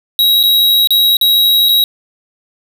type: tone with dropouts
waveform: square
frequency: 3839 Hz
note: B7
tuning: 50 cents flat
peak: -8 dBFS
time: 0.19-1.84 s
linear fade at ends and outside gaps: 1 ms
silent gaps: 0.43-0.436 / 0.873-0.906 / 1.169-1.212 / 1.687-1.691 s
effects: none